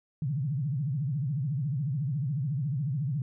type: tone with vibrato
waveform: sine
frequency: 140 Hz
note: C#3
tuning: 18 cents sharp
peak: -27 dBFS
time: 0.22-3.22 s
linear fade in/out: 2 ms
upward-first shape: triangle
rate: 14 Hz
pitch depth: 290 cents each way
effects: none